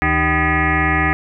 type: tone with frequency modulation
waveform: sine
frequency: 1002 Hz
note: B5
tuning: 25 cents sharp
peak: -13 dBFS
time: 0.02-1.13 s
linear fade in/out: 0 ms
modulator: 232 Hz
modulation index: 5.2
effects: none